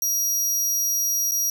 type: tone with dropouts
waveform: sawtooth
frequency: 5740 Hz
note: F8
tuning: 47 cents sharp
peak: -18 dBFS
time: 0.02-1.5 s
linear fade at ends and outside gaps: 2 ms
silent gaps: 1.312-1.318 s
effects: none